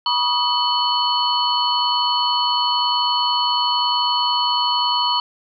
sine tone cluster, 970 / 1121 / 1242 / 3013 / 4382 Hz, B5 / C#6 / D#6 / F#7 / C#8, -31 / +19 / -3 / +31 / -21 cents, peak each -20 / -28 / -27 / -22 / -22 dBFS, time 0.06-5.2 s, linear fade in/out 2 ms, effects none

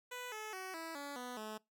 10% pulse tone with pitch steps, 495.6 / 431.4 / 375.6 / 327 / 284.6 / 247.8 / 215.7 Hz, B4 / A4 / F#4 / E4 / C#4 / B3 / A3, +6 / -34 / +26 / -14 / +46 / +6 / -34 cents, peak -35 dBFS, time 0.11-1.58 s, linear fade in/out 10 ms, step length 210 ms, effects noise-tail reverb RT60 0.2 s tail -24 dB re dry

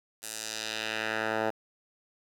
10% pulse tone with band-pass filter sweep, 110 Hz, A2, in tune, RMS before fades -33 dBFS, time 0.22-1.51 s, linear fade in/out 20 ms, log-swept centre 10000 to 840 Hz, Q 1.2, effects 9-bit

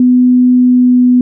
sine tone with pitch glide, 249.8 to 248.4 Hz, B3 to B3, +20 to +10 cents, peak -4 dBFS, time 0-1.21 s, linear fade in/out 2 ms, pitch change -10 cents, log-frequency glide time 0.53-1.08 s, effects none

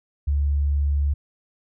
sine tone, 71.6 Hz, D2, 43 cents flat, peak -18 dBFS, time 0.27-1.14 s, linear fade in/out 10 ms, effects none

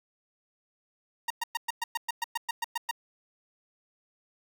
sawtooth tone bursts, 932.3 Hz, A#5, in tune, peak -24 dBFS, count 13, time 1.28-2.912 s, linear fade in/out 5 ms, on 24 ms, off 110 ms, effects 9-bit

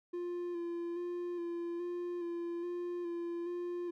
triangle tone with vibrato, 346.8 Hz, F4, 12 cents flat, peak -34 dBFS, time 0.13-3.91 s, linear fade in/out 10 ms, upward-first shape square, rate 1.2 Hz, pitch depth 21 cents each way, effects none

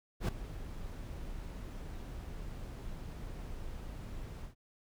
brown noise with ADSR envelope, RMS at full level -27 dBFS, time 0.2-4.55 s, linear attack 85 ms, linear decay 5 ms, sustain -16 dB, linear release 110 ms, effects none

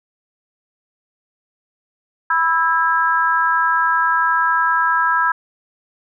sine chord, E major, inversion second, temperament equal with one note detuned, 987.8 / 1318.5 / 1628.9 Hz, B5 / E6 / G#6, 0 / 0 / -34 cents, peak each -18 dBFS, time 2.3-5.32 s, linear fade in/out 5 ms, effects none

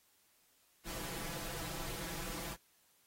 pink noise with comb filter, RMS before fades -43 dBFS, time 0.84-2.57 s, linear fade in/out 50 ms, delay 6 ms, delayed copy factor +0.75, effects white hiss -71 dBFS RMS until 3.06 s + AAC 48 kbps

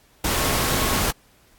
sine tone in noise, 1093 Hz, C#6, 25 cents flat, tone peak -31 dBFS, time 0.35-1 s, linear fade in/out 5 ms, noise pink, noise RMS -22 dBFS, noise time 0.24-1.11 s, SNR -12 dB, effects pink hiss -57 dBFS RMS until 1.58 s + AAC 64 kbps

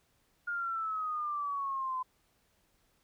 sine exponential sweep, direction down, 1425 to 1016 Hz, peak -32 dBFS, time 0.47-2.03 s, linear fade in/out 10 ms, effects pink hiss -72 dBFS RMS until 3.03 s

